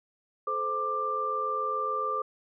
sine tone cluster, 431.9 / 519 / 1184 Hz, A4 / C5 / D6, -32 / -14 / +14 cents, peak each -36 / -36 / -28 dBFS, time 0.47-2.22 s, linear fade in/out 5 ms, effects none

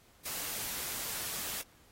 white noise, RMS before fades -38 dBFS, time 0.25-1.62 s, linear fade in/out 10 ms, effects pink hiss -63 dBFS RMS until 1.91 s + AAC 48 kbps

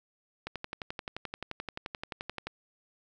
click train, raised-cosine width 0.3 ms, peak -20 dBFS, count 24, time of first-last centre 0.47-2.47 s, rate 11.5 Hz, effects none

